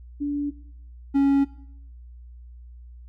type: tone pair in turn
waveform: sine / triangle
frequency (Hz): 288.6 / 277.4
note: D4 / C#4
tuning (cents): -30 / +1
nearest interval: minor second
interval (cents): 69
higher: first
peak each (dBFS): -23 / -14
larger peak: second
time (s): 0.2-0.51 / 1.14-1.45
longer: neither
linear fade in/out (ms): 20
effects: noise-tail reverb RT60 0.7 s tail -19 dB re dry + added 60 Hz sine -41 dBFS peak until 3.08 s